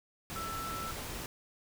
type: tone in noise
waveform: sine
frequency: 1327 Hz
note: E6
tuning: 11 cents sharp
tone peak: -38 dBFS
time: 0.36-0.91 s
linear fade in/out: 0 ms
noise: pink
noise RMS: -41 dBFS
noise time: 0.3-1.26 s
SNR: 0 dB
effects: none